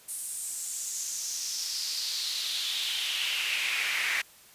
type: noise with high-pass filter sweep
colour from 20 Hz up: brown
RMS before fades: -32 dBFS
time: 0.08-4.22 s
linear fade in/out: 10 ms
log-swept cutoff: 9500 to 2000 Hz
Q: 3.7
effects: white hiss -55 dBFS RMS until 4.54 s + resampled to 32000 Hz